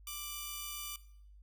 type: tone pair together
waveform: 5% pulse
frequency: 1179.8 / 2973 Hz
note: D6 / F#7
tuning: +8 / +8 cents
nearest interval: octave + major third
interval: 1600 cents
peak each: -31 / -36 dBFS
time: 0.07-0.96 s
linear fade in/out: 2 ms
effects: noise-tail reverb RT60 0.7 s tail -18 dB re dry + added 50 Hz sine -54 dBFS peak until 1.42 s